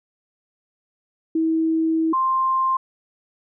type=tone pair in turn; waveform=sine; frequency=322.6 / 1049.9 Hz; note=E4 / C6; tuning=-37 / +6 cents; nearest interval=octave + minor sixth; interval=2043 cents; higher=second; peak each=-17 dBFS; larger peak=neither; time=1.35-2.13 / 2.13-2.77 s; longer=first; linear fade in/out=5 ms; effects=none